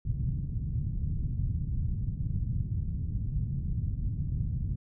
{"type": "low-pass noise", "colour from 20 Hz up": "white", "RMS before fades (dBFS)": -31, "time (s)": [0.05, 4.76], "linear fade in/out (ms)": 5, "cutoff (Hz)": 140, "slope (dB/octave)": 24, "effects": []}